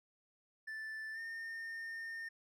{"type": "tone with pitch glide", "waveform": "triangle", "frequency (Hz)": [1760, 1821], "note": ["A6", "A#6"], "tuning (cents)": [0, -41], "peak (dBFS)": -40, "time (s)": [0.67, 2.29], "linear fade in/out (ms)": 10, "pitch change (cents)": 59, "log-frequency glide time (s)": [1.13, 1.19], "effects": []}